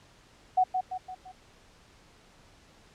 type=tone with echo; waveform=sine; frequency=743 Hz; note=F#5; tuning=7 cents sharp; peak=-19 dBFS; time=0.57-0.64 s; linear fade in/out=10 ms; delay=170 ms; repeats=4; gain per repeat=-6 dB; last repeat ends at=1.32 s; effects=pink hiss -58 dBFS RMS until 2.94 s + low-pass 7000 Hz 12 dB/octave